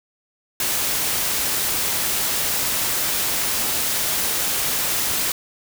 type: noise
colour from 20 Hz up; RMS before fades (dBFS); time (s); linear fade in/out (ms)
white; -22; 0.6-5.32; 2
effects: none